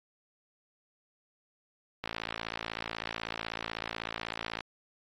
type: click train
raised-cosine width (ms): 0.3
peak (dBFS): -18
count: 145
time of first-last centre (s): 2.04-4.607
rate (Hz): 56.1
effects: AAC 32 kbps